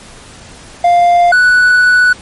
triangle tone pair in turn, 699 / 1481.1 Hz, F5 / F#6, +1 / +1 cents, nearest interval octave + minor second, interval 1300 cents, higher second, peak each -3 dBFS, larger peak neither, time 0.84-1.32 / 1.32-2.13 s, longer second, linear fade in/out 5 ms, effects pink hiss -35 dBFS RMS until 2.21 s + MP3 48 kbps

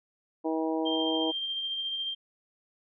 harmonic tone, 160 Hz, D#3, 49 cents sharp, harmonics 2 / 3 / 4 / 5 / 6, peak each -29 / -33 / -35 / -37 / -39 dBFS, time 0.44-1.32 s, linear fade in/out 20 ms
sine tone with tremolo, 3173 Hz, G7, 20 cents sharp, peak -29 dBFS, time 0.85-2.15 s, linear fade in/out 20 ms, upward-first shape sine, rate 14 Hz, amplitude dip 30%
effects none

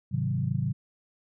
sine chord, Ab dominant seventh, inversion none, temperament equal, 103.83 / 130.81 / 155.56 / 185 Hz, Ab2 / C3 / Eb3 / Gb3, 0 / 0 / 0 / 0 cents, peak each -32 / -28 / -32 / -33 dBFS, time 0.11-0.73 s, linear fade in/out 20 ms, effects none

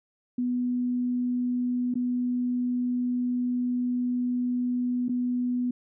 sine tone with dropouts, 246.9 Hz, B3, in tune, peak -24 dBFS, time 0.38-5.71 s, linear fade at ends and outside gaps 5 ms, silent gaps 1.941-1.954 / 5.084-5.092 s, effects none

